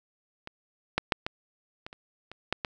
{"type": "clicks", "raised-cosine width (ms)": 0.3, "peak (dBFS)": [-23, -8, -6, -14, -23, -28, -26, -10, -14], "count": 9, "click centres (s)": [0.474, 0.98, 1.122, 1.265, 1.865, 1.929, 2.316, 2.526, 2.648], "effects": []}